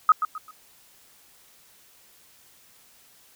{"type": "tone with echo", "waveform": "sine", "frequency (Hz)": 1263, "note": "D#6", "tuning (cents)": 26, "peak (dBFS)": -11, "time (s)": [0.09, 0.12], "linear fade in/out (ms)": 2, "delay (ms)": 130, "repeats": 3, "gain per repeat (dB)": -10, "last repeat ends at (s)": 0.51, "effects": ["white hiss -56 dBFS RMS until 3.35 s"]}